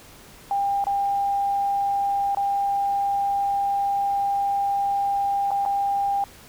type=tone with dropouts; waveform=sine; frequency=799 Hz; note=G5; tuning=33 cents sharp; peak=-20 dBFS; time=0.51-6.24 s; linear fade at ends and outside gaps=1 ms; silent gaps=0.841-0.868 / 2.348-2.371 / 5.507-5.515 / 5.652-5.66 s; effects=pink hiss -47 dBFS RMS until 6.48 s